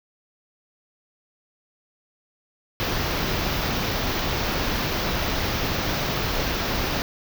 pink band-stop noise, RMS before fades -25 dBFS, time 2.8-7.02 s, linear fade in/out 0 ms, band 6000 to 14000 Hz, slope 48 dB/octave, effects none

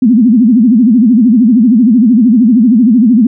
sine tone with vibrato, 233.1 Hz, A#3, in tune, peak -3 dBFS, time 0.02-3.27 s, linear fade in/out 5 ms, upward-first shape sine, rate 13 Hz, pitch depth 210 cents each way, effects none

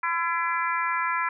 harmonic tone, 337.2 Hz, E4, 39 cents sharp, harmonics 3 / 4 / 5 / 6 / 7, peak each -27 / -29 / -31 / -33 / -34 dBFS, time 0.03-1.29 s, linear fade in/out 5 ms, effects none

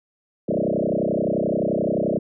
sine tone with frequency modulation, 392.9 Hz, G4, 4 cents sharp, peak -19 dBFS, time 0.48-2.19 s, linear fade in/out 10 ms, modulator 31.5 Hz, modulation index 7.4, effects none

